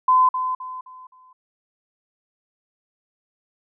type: tone with echo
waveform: sine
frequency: 1021 Hz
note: C6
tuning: 43 cents flat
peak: -12 dBFS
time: 0.08-0.29 s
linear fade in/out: 5 ms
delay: 260 ms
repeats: 4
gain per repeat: -9 dB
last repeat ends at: 1.33 s
effects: none